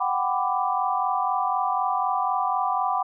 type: chord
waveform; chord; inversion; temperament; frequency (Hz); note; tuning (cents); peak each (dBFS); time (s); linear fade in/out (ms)
sine; G major seventh; third; equal with one note detuned; 740 / 784 / 996.9 / 1174.7; F#5 / G5 / B5 / D6; 0 / 0 / +16 / 0; -27; 0-3.03; 10
effects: none